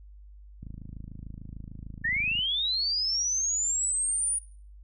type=click train; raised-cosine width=5 ms; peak=-29 dBFS; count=48; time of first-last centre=0.63-2.39 s; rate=26.7 Hz
type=linear sweep; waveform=sine; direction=up; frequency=1760 to 9650 Hz; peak=-25 dBFS; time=2.04-4.39 s; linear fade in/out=10 ms
effects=noise-tail reverb RT60 0.4 s tail -18 dB re dry + added 50 Hz sine -46 dBFS peak until 4.83 s